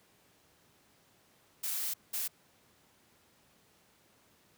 blue noise bursts at uneven times, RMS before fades -35 dBFS, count 2, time 1.63-1.94 / 2.13-2.28 s, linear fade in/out 10 ms, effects pink hiss -66 dBFS RMS until 4.57 s + high-pass 100 Hz 12 dB/octave

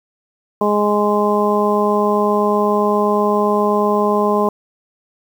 harmonic tone, 207.7 Hz, G#3, in tune, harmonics 1 / 2 / 3 / 4 / 5, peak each -19 / -17 / -20 / -22 / -19 dBFS, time 0.61-4.49 s, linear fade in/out 2 ms, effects 7-bit

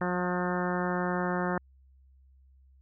harmonic tone with a mistuned harmonic, 179.4 Hz, F3, 47 cents sharp, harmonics 1 / 2 / 3 / 4 / 5 / 6 / 7 / 8 / 9 / 10, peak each -31 / -34 / -36 / -37 / -38 / -39 / -39 / -40 / -41 / -41 dBFS, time 0.01-1.58 s, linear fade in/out 2 ms, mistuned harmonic 9, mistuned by -33 cents, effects added 66 Hz sine -56 dBFS peak until 2.81 s

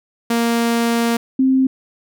sawtooth / sine tone pair in turn, 233.1 / 263.1 Hz, A#3 / C4, 0 / +10 cents, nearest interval major second, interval 210 cents, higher second, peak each -11 dBFS, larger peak neither, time 0.3-1.17 / 1.39-1.67 s, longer first, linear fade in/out 5 ms, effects none

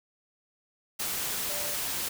sine tone in noise, 587 Hz, D5, 1 cent flat, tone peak -40 dBFS, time 1.49-1.75 s, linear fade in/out 10 ms, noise white, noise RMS -32 dBFS, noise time 0.99-2.09 s, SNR -11 dB, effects none

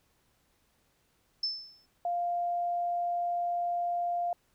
sine tone with exponential decay, 5274 Hz, E8, in tune, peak -26 dBFS, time 1.43-1.86 s, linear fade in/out 5 ms, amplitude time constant 93 ms
sine tone, 698.5 Hz, F5, in tune, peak -28 dBFS, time 2.05-4.33 s, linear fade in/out 2 ms
effects pink hiss -71 dBFS RMS until 4.54 s

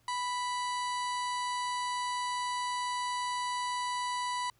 harmonic tone with a mistuned harmonic, 987.8 Hz, B5, in tune, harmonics 1 / 2 / 3 / 4 / 5 / 6 / 7 / 8 / 9 / 10, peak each -32 / -41 / -46 / -44 / -46 / -51 / -52 / -51 / -55 / -50 dBFS, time 0.08-4.5 s, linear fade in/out 2 ms, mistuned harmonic 5, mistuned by -110 cents, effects added 116 Hz sine -70 dBFS peak until 4.59 s + pink hiss -70 dBFS RMS until 4.59 s

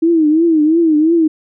sine tone with vibrato, 319.1 Hz, D#4, 44 cents sharp, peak -8 dBFS, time 0.02-1.28 s, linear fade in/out 10 ms, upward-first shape triangle, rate 2.9 Hz, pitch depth 130 cents each way, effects none

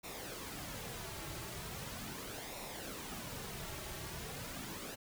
pink noise with flanger, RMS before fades -45 dBFS, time 0.03-4.96 s, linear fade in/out 20 ms, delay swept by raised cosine 0.63 to 4.13 ms, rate 0.39 Hz, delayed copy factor -0.55, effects none

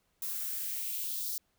violet noise with high-pass filter sweep, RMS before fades -36 dBFS, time 0.22-1.38 s, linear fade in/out 2 ms, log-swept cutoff 980 to 4800 Hz, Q 2.3, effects pink hiss -75 dBFS RMS until 1.58 s

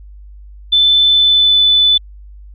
sine tone with pitch glide, 3520 to 3496 Hz, A7 to A7, 0 to -12 cents, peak -7 dBFS, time 0.72-1.98 s, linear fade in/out 10 ms, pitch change -12 cents, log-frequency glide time 1.06-1.67 s, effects added 50 Hz sine -33 dBFS peak until 2.54 s

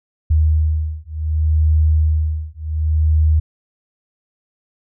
sine beating tone pair, 77.5 / 78.17 Hz, D#2 / D#2, -6 / +9 cents, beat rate 0.67 Hz, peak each -16 dBFS, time 0.3-3.4 s, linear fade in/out 10 ms, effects none

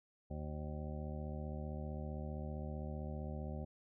harmonic tone with a mistuned harmonic, 75.4 Hz, D2, 46 cents sharp, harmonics 1 / 2 / 3 / 4 / 5 / 7 / 8 / 9 / 10, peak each -43 / -46 / -48 / -58 / -54 / -53 / -53 / -65 / -56 dBFS, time 0.3-3.65 s, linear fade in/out 10 ms, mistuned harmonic 10, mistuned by +37 cents, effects none

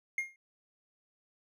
triangle tone with exponential decay, 2130 Hz, C7, 30 cents sharp, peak -25 dBFS, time 0.18-0.36 s, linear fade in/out 2 ms, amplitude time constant 39 ms, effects none

